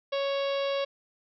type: harmonic tone with a mistuned harmonic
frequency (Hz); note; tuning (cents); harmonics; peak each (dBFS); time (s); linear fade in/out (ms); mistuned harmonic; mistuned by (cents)
554.4; C#5; 0; 1 / 2 / 3 / 4 / 5 / 6 / 7 / 8 / 9 / 10; -27 / -37 / -44 / -43 / -41 / -41 / -42 / -47 / -52 / -52; 0.12-0.85; 10; 8; +61
effects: none